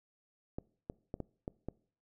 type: clicks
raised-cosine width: 2 ms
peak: -25 dBFS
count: 6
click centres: 0.585 / 0.899 / 1.141 / 1.203 / 1.479 / 1.686 s
effects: noise-tail reverb RT60 0.5 s tail -23 dB re dry